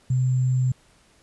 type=tone with sample-and-hold; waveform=sine; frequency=128.3 Hz; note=C3; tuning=34 cents flat; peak=-18 dBFS; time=0.1-0.72 s; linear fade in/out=5 ms; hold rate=7350 Hz; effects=pink hiss -58 dBFS RMS until 1.22 s + resampled to 24000 Hz